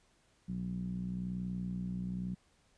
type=tone with low-pass filter; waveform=10% pulse; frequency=61 Hz; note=B1; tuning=21 cents flat; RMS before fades=-38 dBFS; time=0.48-2.35 s; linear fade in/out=10 ms; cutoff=180 Hz; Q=5.1; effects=pink hiss -70 dBFS RMS until 2.77 s + resampled to 22050 Hz